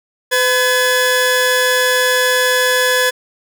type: tone pair together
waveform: sawtooth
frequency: 505.4 / 1700 Hz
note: B4 / G#6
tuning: +40 / +40 cents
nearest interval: octave + major sixth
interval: 2100 cents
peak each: -11 dBFS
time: 0.31-3.11 s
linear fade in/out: 20 ms
effects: none